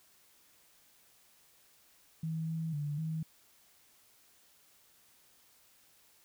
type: tone with pitch steps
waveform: sine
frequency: 160.8 / 161.9 / 146.6 / 159.3 Hz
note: E3 / E3 / D3 / D#3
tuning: -43 / -31 / -3 / +41 cents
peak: -33 dBFS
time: 2.23-3.23 s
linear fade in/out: 5 ms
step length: 250 ms
effects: white hiss -65 dBFS RMS until 6.24 s